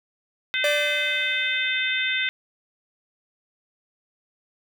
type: harmonic tone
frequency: 513 Hz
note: C5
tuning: 34 cents flat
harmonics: 3 / 4 / 5 / 6 / 7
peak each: -28 / -26 / -29 / -33 / -28 dBFS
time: 0.54-2.29 s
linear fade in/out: 0 ms
type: tone with exponential decay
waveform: 45% pulse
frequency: 588 Hz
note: D5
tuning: 2 cents sharp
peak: -20 dBFS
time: 0.64-1.89 s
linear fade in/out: 2 ms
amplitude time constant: 270 ms
effects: none